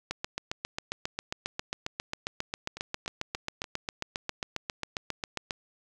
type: two click trains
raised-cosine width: 0.2 ms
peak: -23 / -14 dBFS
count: 4 / 41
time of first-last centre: 2.77-3.642 / 0.11-5.508 s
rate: 3.44 / 7.41 Hz
effects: none